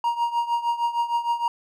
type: tone with tremolo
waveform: triangle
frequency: 942 Hz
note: A#5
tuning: 18 cents sharp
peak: -16 dBFS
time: 0.04-1.48 s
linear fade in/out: 2 ms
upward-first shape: triangle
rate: 6.5 Hz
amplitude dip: 85%
effects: none